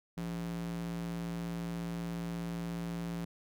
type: tone with high-pass filter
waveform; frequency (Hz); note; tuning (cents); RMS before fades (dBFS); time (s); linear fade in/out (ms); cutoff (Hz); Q
square; 57.3; A#1; -29; -38; 0.17-3.25; 5; 150; 2.5
effects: none